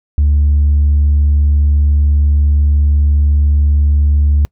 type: tone with tanh clipping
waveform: triangle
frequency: 72.9 Hz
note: D2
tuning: 12 cents flat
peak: -8 dBFS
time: 0.18-4.45 s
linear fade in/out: 0 ms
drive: 6 dB
effects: noise-tail reverb RT60 0.1 s tail -26 dB re dry